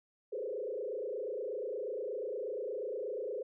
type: tone with frequency modulation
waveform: sine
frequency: 466.2 Hz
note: A#4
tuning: in tune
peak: -35 dBFS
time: 0.32-3.43 s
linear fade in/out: 10 ms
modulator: 28.4 Hz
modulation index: 2.5
effects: none